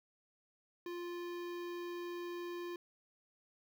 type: tone with notch filter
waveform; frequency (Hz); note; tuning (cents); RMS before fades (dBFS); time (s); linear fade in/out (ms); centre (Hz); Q
square; 349.2; F4; 0; -43; 0.86-2.76; 2; 8800; 0.64
effects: none